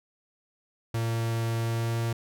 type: tone with pitch glide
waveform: 45% pulse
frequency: 114.7 to 115.76 Hz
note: A#2 to A#2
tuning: -28 to -12 cents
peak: -26 dBFS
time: 0.94-2.13 s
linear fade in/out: 5 ms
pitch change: +16 cents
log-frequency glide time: 1.58-1.98 s
effects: none